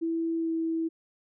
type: tone with pitch glide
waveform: sine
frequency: 329.6 to 326.4 Hz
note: E4 to E4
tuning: 0 to -17 cents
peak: -26 dBFS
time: 0.01-0.89 s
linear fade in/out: 20 ms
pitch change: -17 cents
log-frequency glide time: 0.37-0.51 s
effects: none